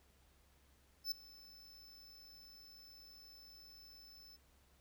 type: tone with ADSR envelope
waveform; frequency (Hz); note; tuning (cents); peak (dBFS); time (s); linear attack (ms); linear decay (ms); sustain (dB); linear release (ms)
square; 5274; E8; 0; -35; 1.04-4.37; 76; 5; -22; 17
effects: added 67 Hz sine -70 dBFS peak until 4.8 s + pink hiss -72 dBFS RMS until 4.8 s